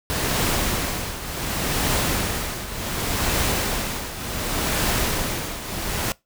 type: noise with tremolo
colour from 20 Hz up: pink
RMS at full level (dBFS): -21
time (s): 0.1-6.12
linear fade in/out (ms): 0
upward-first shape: triangle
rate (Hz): 0.68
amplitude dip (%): 75
effects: noise-tail reverb RT60 0.2 s tail -22 dB re dry